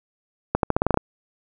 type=accelerating click train; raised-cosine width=1 ms; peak=-4 dBFS; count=9; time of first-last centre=0.55-0.974 s; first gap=82 ms; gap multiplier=0.87; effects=none